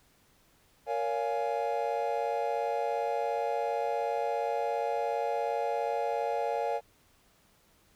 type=chord; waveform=triangle; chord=Bb minor seventh; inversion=none; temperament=equal with one note detuned; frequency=466.2 / 563.4 / 698.5 / 830.6 Hz; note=Bb4 / Db5 / F5 / Ab5; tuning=0 / +28 / 0 / 0 cents; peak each=-32 dBFS; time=0.86-6.81 s; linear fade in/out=50 ms; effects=pink hiss -65 dBFS RMS until 7.95 s